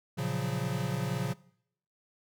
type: chord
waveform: square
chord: Gb major seventh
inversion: first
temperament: equal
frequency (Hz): 116.54 / 138.59 / 174.61 / 185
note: Bb2 / Db3 / F3 / Gb3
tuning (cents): 0 / 0 / 0 / 0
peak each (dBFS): -37 / -34 / -37 / -39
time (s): 0.17-1.34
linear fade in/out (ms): 20
effects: noise-tail reverb RT60 0.7 s tail -22 dB re dry